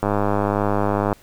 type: click train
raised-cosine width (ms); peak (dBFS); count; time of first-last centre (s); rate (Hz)
1; -6; 113; 0.03-1.128; 102
effects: pink hiss -51 dBFS RMS until 1.22 s